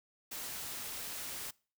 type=noise; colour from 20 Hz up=white; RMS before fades=-42 dBFS; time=0.31-1.51 s; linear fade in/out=10 ms; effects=noise-tail reverb RT60 0.4 s tail -24 dB re dry